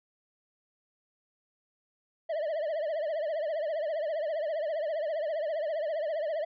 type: tone with vibrato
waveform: triangle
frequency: 622.3 Hz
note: D#5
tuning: in tune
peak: -27 dBFS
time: 2.29-6.45 s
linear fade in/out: 10 ms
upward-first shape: triangle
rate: 15 Hz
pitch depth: 150 cents each way
effects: resampled to 11025 Hz

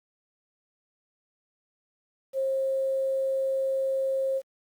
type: tone with quantisation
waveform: sine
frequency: 535 Hz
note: C5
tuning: 38 cents sharp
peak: -24 dBFS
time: 2.33-4.42 s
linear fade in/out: 50 ms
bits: 9
effects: Opus 48 kbps

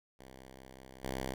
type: tone with level steps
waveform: 5% pulse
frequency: 65.41 Hz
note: C2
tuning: in tune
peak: -40 / -25 dBFS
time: 0.19-1.34 s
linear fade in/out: 5 ms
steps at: 1.03 s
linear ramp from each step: 20 ms
effects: none

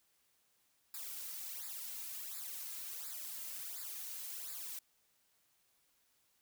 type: noise with flanger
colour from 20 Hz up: blue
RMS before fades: -45 dBFS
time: 0.94-4.79 s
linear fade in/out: 2 ms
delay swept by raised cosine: 0.33 to 2.73 ms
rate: 1.4 Hz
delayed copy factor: -1
effects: white hiss -75 dBFS RMS until 6.41 s

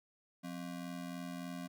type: ring-modulated tone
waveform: square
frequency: 220 Hz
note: A3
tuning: in tune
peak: -39 dBFS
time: 0.43-1.68 s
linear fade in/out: 20 ms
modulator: 41.7 Hz
effects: none

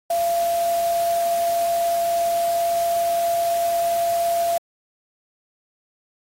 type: tone in noise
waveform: sine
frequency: 683 Hz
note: F5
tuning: 39 cents flat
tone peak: -18 dBFS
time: 0.1-4.58 s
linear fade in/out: 5 ms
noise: white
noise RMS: -34 dBFS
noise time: 0.1-4.58 s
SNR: +13 dB
effects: AAC 48 kbps

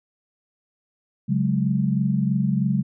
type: chord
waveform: sine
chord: C# suspended fourth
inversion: none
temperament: just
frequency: 138.59 / 184.79 / 207.9 Hz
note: C#3 / F#3 / G#3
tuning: 0 / -2 / +2 cents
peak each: -23 dBFS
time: 1.28-2.83 s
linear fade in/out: 20 ms
effects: none

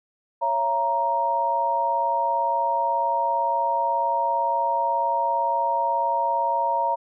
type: tone cluster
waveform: sine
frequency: 555 / 673 / 936 Hz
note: C#5 / E5 / A#5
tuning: +2 / +36 / +7 cents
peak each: -29 / -28 / -21 dBFS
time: 0.41-6.96 s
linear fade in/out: 20 ms
effects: none

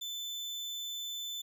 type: tone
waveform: 35% pulse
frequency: 3520 Hz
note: A7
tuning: in tune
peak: -35 dBFS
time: 0.01-1.42 s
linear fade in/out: 10 ms
effects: none

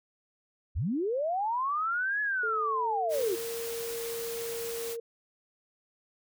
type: linear two-way sweep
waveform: sine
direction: up then down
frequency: 51.91 to 1714 to 331 Hz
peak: -27 dBFS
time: 0.75-3.36 s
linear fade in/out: 20 ms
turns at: 2.21 s
type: tone with pitch glide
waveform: sine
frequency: 438.7 to 463.2 Hz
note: A4 to A#4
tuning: -5 to -11 cents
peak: -34 dBFS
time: 2.43-5 s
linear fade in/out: 5 ms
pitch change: +94 cents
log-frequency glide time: 2.61-3.53 s
type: noise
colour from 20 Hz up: white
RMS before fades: -40 dBFS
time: 3.09-4.97 s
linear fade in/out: 50 ms
effects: none

